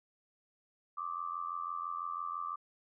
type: tone with amplitude modulation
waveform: sine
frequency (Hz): 1174.7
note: D6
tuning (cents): 0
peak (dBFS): -32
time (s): 0.97-2.56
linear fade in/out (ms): 10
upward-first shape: sine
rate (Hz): 86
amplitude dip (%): 90
effects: none